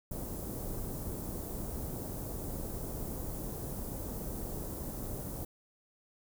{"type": "band-stop noise", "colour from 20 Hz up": "pink", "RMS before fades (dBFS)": -39, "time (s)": [0.11, 5.45], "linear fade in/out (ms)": 5, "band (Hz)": [570, 12000], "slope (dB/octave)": 12, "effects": []}